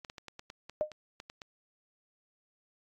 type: clicks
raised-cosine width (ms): 0.2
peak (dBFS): -27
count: 11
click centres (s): 0.048 / 0.099 / 0.182 / 0.283 / 0.394 / 0.501 / 0.696 / 0.917 / 1.201 / 1.299 / 1.418
type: tone with exponential decay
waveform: sine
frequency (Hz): 610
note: D#5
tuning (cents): -34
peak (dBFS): -23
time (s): 0.81-0.92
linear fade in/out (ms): 0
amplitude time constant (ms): 23
effects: AAC 48 kbps